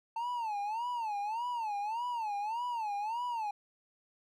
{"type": "tone with vibrato", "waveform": "triangle", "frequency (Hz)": 891, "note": "A5", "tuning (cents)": 22, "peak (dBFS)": -31, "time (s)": [0.16, 3.51], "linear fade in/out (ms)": 5, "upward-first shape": "sine", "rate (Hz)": 1.7, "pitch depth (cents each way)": 170, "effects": []}